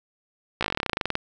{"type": "slowing click train", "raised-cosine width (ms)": 0.3, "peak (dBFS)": -8, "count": 19, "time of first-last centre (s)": [0.61, 1.154], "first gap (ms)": 16, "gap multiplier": 1.07, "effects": []}